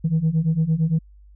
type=beating tone pair; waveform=sine; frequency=155.56 / 164.36 Hz; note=D#3 / E3; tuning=0 / -5 cents; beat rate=8.8 Hz; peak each=-20 / -18 dBFS; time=0.04-0.99 s; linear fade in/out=10 ms; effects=tanh soft clip ceiling -13 dBFS + added 50 Hz sine -45 dBFS peak until 1.35 s